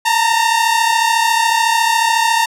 sawtooth tone pair together, 898.3 / 932.3 Hz, A5 / A#5, +36 / 0 cents, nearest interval minor second, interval 64 cents, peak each -11 dBFS, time 0.05-2.46 s, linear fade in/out 10 ms, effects low-pass 12000 Hz 12 dB/octave

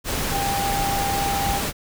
sine tone in noise, 796 Hz, G5, 26 cents sharp, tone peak -23 dBFS, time 0.3-1.62 s, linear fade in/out 50 ms, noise pink, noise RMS -25 dBFS, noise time 0.04-1.73 s, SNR -1 dB, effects none

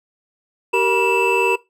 triangle tone cluster, 385.7 / 467 / 967 / 2650 Hz, G4 / A#4 / B5 / E7, -28 / +3 / -37 / +9 cents, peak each -18 dBFS, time 0.73-1.56 s, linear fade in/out 10 ms, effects noise-tail reverb RT60 0.2 s tail -19 dB re dry

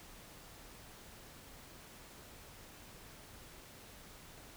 silence, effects pink hiss -55 dBFS RMS until 4.56 s

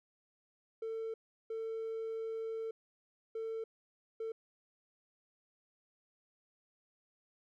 triangle tone bursts at uneven times, 448 Hz, A4, 31 cents sharp, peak -34 dBFS, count 4, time 0.82-1.14 / 1.5-2.71 / 3.35-3.64 / 4.2-4.32 s, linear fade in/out 5 ms, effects tanh soft clip ceiling -32 dBFS

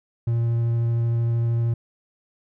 triangle tone with vibrato, 116.7 Hz, A#2, 2 cents sharp, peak -17 dBFS, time 0.27-1.74 s, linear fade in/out 5 ms, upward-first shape triangle, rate 13 Hz, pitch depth 9 cents each way, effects none

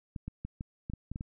clicks, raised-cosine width 5 ms, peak -25 dBFS, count 9, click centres 0.162 / 0.28 / 0.45 / 0.609 / 0.899 / 0.936 / 1.116 / 1.159 / 1.209 s, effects none

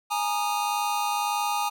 square chord, Ab suspended second, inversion none, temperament equal with one note detuned, 830.6 / 932.3 / 1228.1 Hz, Ab5 / Bb5 / Eb6, 0 / 0 / -23 cents, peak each -28 / -31 / -31 dBFS, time 0.1-1.7 s, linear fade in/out 20 ms, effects none

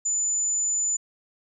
sine tone, 7010 Hz, A8, 7 cents flat, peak -22 dBFS, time 0.05-0.97 s, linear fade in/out 10 ms, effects none

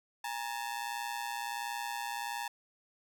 sawtooth ring-modulated tone, 880 Hz, A5, in tune, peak -29 dBFS, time 0.24-2.48 s, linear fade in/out 5 ms, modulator 60.7 Hz, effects none

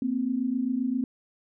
sine tone pair together, 234 / 261.6 Hz, A#3 / C4, +7 / 0 cents, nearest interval major second, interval 193 cents, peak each -29 / -26 dBFS, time 0.02-1.04 s, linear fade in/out 2 ms, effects none

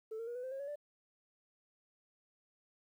sine tone with pitch steps, 440 / 458.4 / 477.6 / 497.6 / 518.4 / 540.1 / 562.8 / 586.3 Hz, A4 / A#4 / A#4 / B4 / C5 / C#5 / C#5 / D5, 0 / -29 / +42 / +13 / -16 / -45 / +26 / -3 cents, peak -38 dBFS, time 0.11-0.758 s, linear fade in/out 10 ms, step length 81 ms, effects tanh soft clip ceiling -37 dBFS + 12-bit

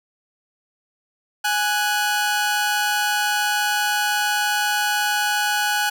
sawtooth tone pair together, 830.6 / 1480 Hz, G#5 / F#6, 0 / 0 cents, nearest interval minor seventh, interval 1000 cents, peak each -18 dBFS, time 1.44-5.9 s, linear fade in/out 10 ms, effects none

